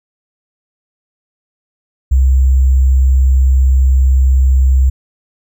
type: tone with sample-and-hold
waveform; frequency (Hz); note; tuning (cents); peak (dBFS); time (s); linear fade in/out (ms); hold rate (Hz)
sine; 65.6; C2; +5; -6; 2.11-4.9; 10; 7350
effects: none